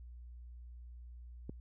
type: click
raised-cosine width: 3 ms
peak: -29 dBFS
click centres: 1.495 s
effects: added 60 Hz sine -48 dBFS peak until 1.6 s